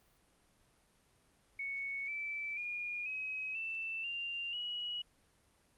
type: tone with pitch steps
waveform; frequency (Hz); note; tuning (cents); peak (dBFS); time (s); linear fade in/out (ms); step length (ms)
sine; 2217 / 2321 / 2429 / 2542 / 2661 / 2785 / 2915; C#7 / D7 / D#7 / D#7 / E7 / F7 / F#7; 0 / -21 / -42 / +36 / +16 / -5 / -26; -37; 1.59-5.02; 5; 490
effects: pink hiss -70 dBFS RMS until 5.77 s + Opus 32 kbps